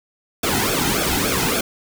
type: noise with flanger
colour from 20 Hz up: pink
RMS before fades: -20 dBFS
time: 0.43-1.61 s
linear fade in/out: 5 ms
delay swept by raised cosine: 1 to 1.8 ms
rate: 3.5 Hz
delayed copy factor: -0.75
effects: none